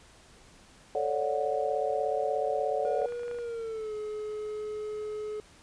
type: chord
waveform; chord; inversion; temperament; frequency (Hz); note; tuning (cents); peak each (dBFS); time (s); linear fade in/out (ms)
sine; D major seventh; second; just; 440.5 / 550.6 / 587.3 / 734.2; A4 / C#5 / D5 / F#5; +2 / -12 / 0 / -14; -32; 0.95-3.06; 2
type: tone with pitch glide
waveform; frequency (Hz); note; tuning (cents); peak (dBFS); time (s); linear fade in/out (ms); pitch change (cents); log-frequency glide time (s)
triangle; 480 to 425.2; B4 to G#4; -49 to +41; -31; 2.85-5.4; 0; -210; 3.37-3.94
type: clicks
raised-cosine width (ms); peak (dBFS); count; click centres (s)
0.5; -34 / -41 / -36 / -31 / -41 / -36 / -34 / -33 / -31 / -37 / -31; 11; 3.017 / 3.049 / 3.086 / 3.123 / 3.156 / 3.195 / 3.233 / 3.281 / 3.313 / 3.346 / 3.387
effects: pink hiss -56 dBFS RMS until 5.62 s + resampled to 22050 Hz